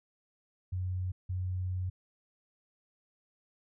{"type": "tone bursts at uneven times", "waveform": "sine", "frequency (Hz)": 91.8, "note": "F#2", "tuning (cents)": -13, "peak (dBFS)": -31, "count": 2, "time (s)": [[0.72, 1.12], [1.29, 1.9]], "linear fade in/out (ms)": 10, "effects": []}